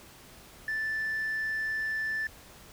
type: tone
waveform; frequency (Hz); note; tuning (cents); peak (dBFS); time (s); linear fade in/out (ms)
sine; 1760; A6; 0; -27; 0.68-2.27; 2
effects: tanh soft clip ceiling -27 dBFS + pink hiss -52 dBFS RMS until 2.72 s